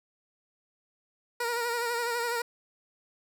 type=tone with vibrato; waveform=15% pulse; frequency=473.2 Hz; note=A#4; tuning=26 cents sharp; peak=-22 dBFS; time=1.4-2.42 s; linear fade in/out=5 ms; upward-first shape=sine; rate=12 Hz; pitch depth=44 cents each way; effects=none